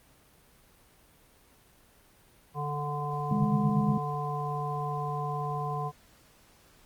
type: harmonic tone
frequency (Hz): 146.83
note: D3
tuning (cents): 0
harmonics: 1 / 3 / 5 / 7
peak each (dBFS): -33 / -39 / -36 / -35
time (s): 2.54-5.92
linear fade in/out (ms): 50
type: chord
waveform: sine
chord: C# suspended second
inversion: none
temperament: equal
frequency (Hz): 138.59 / 155.56 / 207.7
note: C#3 / D#3 / G#3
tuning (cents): 0 / 0 / 0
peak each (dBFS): -31 / -30 / -26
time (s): 3.31-3.98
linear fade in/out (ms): 5
effects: pink hiss -60 dBFS RMS until 6.85 s + Opus 32 kbps